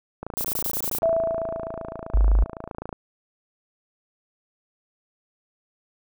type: click train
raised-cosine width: 1 ms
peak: -18 dBFS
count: 76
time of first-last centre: 0.23-2.928 s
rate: 27.8 Hz
type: noise bursts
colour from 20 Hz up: violet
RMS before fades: -27 dBFS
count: 7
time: 0.37-0.986 s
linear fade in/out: 0 ms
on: 70 ms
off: 21 ms
type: tone with exponential decay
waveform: sine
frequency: 659.3 Hz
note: E5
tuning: in tune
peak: -16 dBFS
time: 1.03-2.69 s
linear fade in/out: 0 ms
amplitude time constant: 360 ms
type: tone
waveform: sine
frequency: 50.5 Hz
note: G#1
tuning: 48 cents flat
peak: -14 dBFS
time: 2.14-2.44 s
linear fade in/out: 5 ms
effects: none